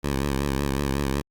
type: tone with vibrato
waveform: 10% pulse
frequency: 69.3 Hz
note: C#2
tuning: in tune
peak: -15 dBFS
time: 0.03-1.22 s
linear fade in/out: 20 ms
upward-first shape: triangle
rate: 5.4 Hz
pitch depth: 88 cents each way
effects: Opus 48 kbps